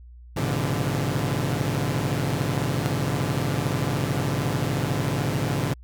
sawtooth tone cluster, 102.6 / 120.2 / 131.4 / 145 / 168.9 Hz, G#2 / B2 / C3 / D3 / E3, -21 / -46 / +8 / -22 / +42 cents, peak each -26 / -27 / -25 / -24 / -27 dBFS, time 0.36-5.74 s, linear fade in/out 10 ms, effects added 60 Hz sine -42 dBFS peak until 5.83 s

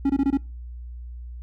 triangle tone bursts, 275.9 Hz, C#4, 8 cents flat, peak -15 dBFS, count 5, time 0.05-0.373 s, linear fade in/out 5 ms, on 47 ms, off 22 ms, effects noise-tail reverb RT60 0.3 s tail -23 dB re dry + added 60 Hz sine -34 dBFS peak until 1.42 s

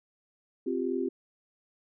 sine chord, C suspended fourth, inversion none, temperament equal, 261.6 / 349.2 / 392 Hz, C4 / F4 / G4, 0 / 0 / 0 cents, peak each -32 dBFS, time 0.66-1.09 s, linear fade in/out 10 ms, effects none

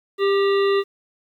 harmonic tone with a mistuned harmonic, 396.8 Hz, G4, 21 cents sharp, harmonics 1 / 3 / 5 / 7 / 9 / 10, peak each -16 / -26 / -30 / -33 / -35 / -36 dBFS, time 0.18-0.84 s, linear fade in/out 50 ms, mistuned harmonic 5, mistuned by -44 cents, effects 9-bit

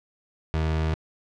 30% pulse tone, 79.1 Hz, D#2, 29 cents sharp, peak -20 dBFS, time 0.54-0.94 s, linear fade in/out 0 ms, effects low-pass 4000 Hz 12 dB/octave

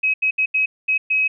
sine tone bursts at uneven times, 2548 Hz, D#7, 41 cents sharp, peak -15 dBFS, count 6, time 0.03-0.14 / 0.22-0.31 / 0.38-0.46 / 0.54-0.66 / 0.88-0.98 / 1.1-1.28 s, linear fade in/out 10 ms, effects none

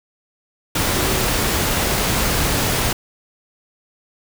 sine tone in noise, 377.8 Hz, F#4, 36 cents sharp, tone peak -26 dBFS, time 0.95-1.24 s, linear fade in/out 5 ms, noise pink, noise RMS -19 dBFS, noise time 0.75-2.93 s, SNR -10 dB, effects none

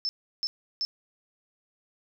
sine tone bursts, 5274 Hz, E8, in tune, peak -26 dBFS, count 3, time 0.05-0.85 s, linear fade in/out 0 ms, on 40 ms, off 340 ms, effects none

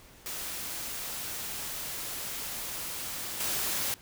white noise with level steps, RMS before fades -37 / -31 dBFS, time 0.26-3.94 s, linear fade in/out 0 ms, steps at 3.4 s, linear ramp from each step 5 ms, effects pink hiss -54 dBFS RMS until 4.01 s

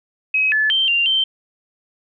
sine tone with pitch steps, 2546 / 1730 / 3132 / 2782 / 3118 Hz, D#7 / A6 / G7 / F7 / G7, +39 / -30 / -2 / -7 / -10 cents, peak -14 dBFS, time 0.34-1.24 s, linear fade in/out 5 ms, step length 180 ms, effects none

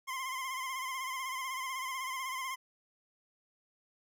25% pulse tone with vibrato, 1046.5 Hz, C6, in tune, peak -32 dBFS, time 0.07-2.56 s, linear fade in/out 20 ms, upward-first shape sine, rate 16 Hz, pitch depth 54 cents each way, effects none

